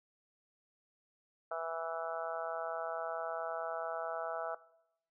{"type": "harmonic tone", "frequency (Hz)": 164.5, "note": "E3", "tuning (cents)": -3, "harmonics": [3, 4, 5, 6, 7, 8, 9], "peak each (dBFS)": [-45, -38, -45, -50, -48, -42, -49], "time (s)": [1.51, 4.55], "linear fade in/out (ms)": 5, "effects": ["noise-tail reverb RT60 0.8 s tail -20 dB re dry"]}